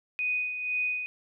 sine tone with tremolo, 2489 Hz, D#7, in tune, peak -25 dBFS, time 0.19-1.06 s, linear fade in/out 0 ms, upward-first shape sine, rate 2 Hz, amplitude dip 55%, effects none

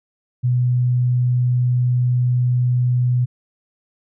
sine tone, 124 Hz, B2, 7 cents sharp, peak -14 dBFS, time 0.43-3.26 s, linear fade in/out 20 ms, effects none

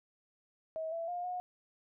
sine tone with pitch steps, 640 / 666 / 708 / 723 Hz, D#5 / E5 / F5 / F#5, +49 / +18 / +23 / -40 cents, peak -35 dBFS, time 0.76-1.4 s, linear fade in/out 0 ms, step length 160 ms, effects none

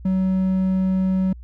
triangle tone, 188.1 Hz, F#3, 29 cents sharp, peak -15 dBFS, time 0.05-1.33 s, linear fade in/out 5 ms, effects added 60 Hz sine -36 dBFS peak until 1.43 s

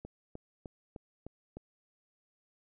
click train, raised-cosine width 2 ms, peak -30 dBFS, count 6, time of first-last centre 0.05-1.57 s, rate 3.29 Hz, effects none

